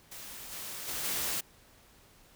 white noise with level steps, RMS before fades -45 / -41 / -36 / -33 dBFS, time 0.11-1.41 s, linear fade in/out 10 ms, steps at 0.51 / 0.87 / 1.03 s, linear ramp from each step 20 ms, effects pink hiss -60 dBFS RMS until 2.35 s

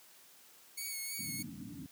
5% pulse tone with vibrato, 2217 Hz, C#7, in tune, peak -29 dBFS, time 0.77-1.43 s, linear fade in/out 10 ms, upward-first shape sine, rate 3.1 Hz, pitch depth 29 cents each way
white low-pass noise, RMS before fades -43 dBFS, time 1.19-1.86 s, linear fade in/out 0 ms, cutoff 300 Hz, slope 96 dB/octave
effects white hiss -60 dBFS RMS until 1.91 s + high-pass 150 Hz 12 dB/octave

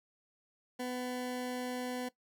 20% pulse tone, 250 Hz, B3, 21 cents sharp, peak -31 dBFS, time 0.79-2.09 s, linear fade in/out 10 ms, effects noise-tail reverb RT60 0.1 s tail -18 dB re dry

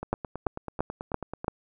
two click trains, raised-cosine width 1 ms, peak -11 / -20 dBFS, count 5 / 14, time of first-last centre 0.13-1.481 / 0.03-1.445 s, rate 2.96 / 9.19 Hz, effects none

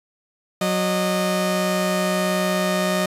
sawtooth tone pair together, 184.18 / 614 Hz, F#3 / D#5, -8 / -23 cents, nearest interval octave + major sixth, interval 2085 cents, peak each -18 dBFS, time 0.61-3.06 s, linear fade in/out 5 ms, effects resampled to 32000 Hz

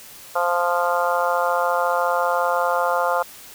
harmonic tone, 174.61 Hz, F3, in tune, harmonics 3 / 4 / 5 / 6 / 7 / 8, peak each -23 / -24 / -25 / -26 / -26 / -27 dBFS, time 0.35-3.23 s, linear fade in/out 10 ms, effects white hiss -42 dBFS RMS until 3.54 s

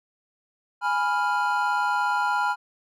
triangle chord, F diminished, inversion first, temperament equal, 830.6 / 987.8 / 1396.9 Hz, Ab5 / Cb6 / F6, 0 / 0 / 0 cents, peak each -24 dBFS, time 0.81-2.56 s, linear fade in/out 50 ms, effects none

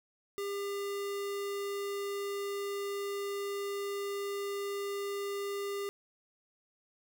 square tone, 401.2 Hz, G4, 40 cents sharp, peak -35 dBFS, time 0.38-5.89 s, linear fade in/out 0 ms, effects none

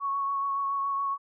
sine tone with vibrato, 1108.7 Hz, C#6, in tune, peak -26 dBFS, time 0-1.18 s, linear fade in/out 50 ms, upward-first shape sine, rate 7.1 Hz, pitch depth 16 cents each way, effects none

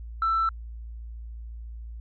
sine tone, 1331 Hz, E6, 16 cents sharp, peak -20 dBFS, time 0.22-0.49 s, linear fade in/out 2 ms, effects tanh soft clip ceiling -18 dBFS + added 57 Hz sine -36 dBFS peak until 2 s

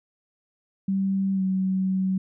sine tone with pitch glide, 193.7 to 188.95 Hz, G3 to F#3, -20 to +37 cents, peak -21 dBFS, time 0.88-2.18 s, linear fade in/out 5 ms, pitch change -43 cents, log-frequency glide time 1.34-1.42 s, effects none

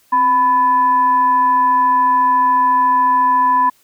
sine tone with frequency modulation, 997 Hz, B5, 16 cents sharp, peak -10 dBFS, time 0.12-3.7 s, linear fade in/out 10 ms, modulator 734 Hz, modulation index 0.27, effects white hiss -55 dBFS RMS until 3.83 s

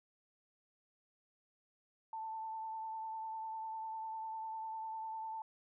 sine tone with vibrato, 885 Hz, A5, 10 cents sharp, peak -40 dBFS, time 2.13-5.42 s, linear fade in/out 2 ms, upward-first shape triangle, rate 10 Hz, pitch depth 22 cents each way, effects none

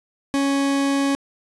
40% pulse tone, 277.2 Hz, C#4, in tune, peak -17 dBFS, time 0.34-1.15 s, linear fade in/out 0 ms, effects resampled to 24000 Hz + 9-bit

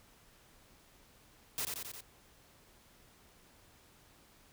white noise with echo, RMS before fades -36 dBFS, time 1.58-1.65 s, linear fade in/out 0 ms, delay 89 ms, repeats 4, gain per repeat -3 dB, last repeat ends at 2.006 s, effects pink hiss -63 dBFS RMS until 4.52 s

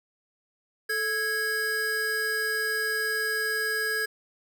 square tone pair together, 437.9 / 1653.3 Hz, A4 / G#6, -8 / -8 cents, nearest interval octave + major seventh, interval 2300 cents, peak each -34 / -27 dBFS, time 0.89-4.06 s, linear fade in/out 10 ms, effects none

